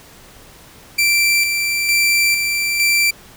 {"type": "tone with tremolo", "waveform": "sawtooth", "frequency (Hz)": 2347, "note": "D7", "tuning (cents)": -2, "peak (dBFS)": -9, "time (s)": [0.98, 3.11], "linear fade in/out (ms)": 10, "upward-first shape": "square", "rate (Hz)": 1.1, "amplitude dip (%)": 40, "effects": ["pink hiss -43 dBFS RMS until 3.36 s"]}